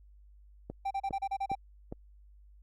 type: click train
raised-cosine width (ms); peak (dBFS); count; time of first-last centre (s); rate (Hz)
2; -25; 4; 0.7-1.924; 2.45
type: tone bursts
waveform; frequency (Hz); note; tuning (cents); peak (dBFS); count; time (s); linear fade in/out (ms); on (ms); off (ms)
triangle; 784; G5; 0; -28; 8; 0.85-1.553; 10; 59; 33
effects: added 50 Hz sine -54 dBFS peak until 2.62 s + Opus 48 kbps